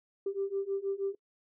sine beating tone pair, 390 / 396.3 Hz, G4 / G4, -9 / +19 cents, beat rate 6.3 Hz, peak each -34 / -33 dBFS, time 0.26-1.15 s, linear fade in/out 5 ms, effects noise-tail reverb RT60 0.1 s tail -25 dB re dry + tanh soft clip ceiling -23 dBFS

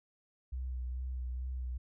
sine tone with vibrato, 63 Hz, B1, 35 cents sharp, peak -35 dBFS, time 0.52-1.78 s, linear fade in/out 10 ms, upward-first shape sine, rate 2.3 Hz, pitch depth 30 cents each way, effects none

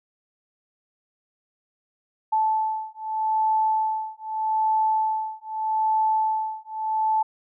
sine beating tone pair, 873 / 873.81 Hz, A5 / A5, -14 / -12 cents, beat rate 0.81 Hz, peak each -24 dBFS, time 2.32-7.23 s, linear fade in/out 10 ms, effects none

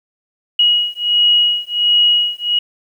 sine beating tone pair, 2900 / 2901.4 Hz, F#7 / F#7, -35 / -35 cents, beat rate 1.4 Hz, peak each -14 dBFS, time 0.59-2.59 s, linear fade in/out 5 ms, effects 8-bit

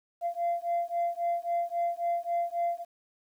sine beating tone pair, 687 / 690.7 Hz, F5 / F5, -29 / -19 cents, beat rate 3.7 Hz, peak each -29 / -29 dBFS, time 0.21-2.85 s, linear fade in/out 50 ms, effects tanh soft clip ceiling -23 dBFS + 10-bit

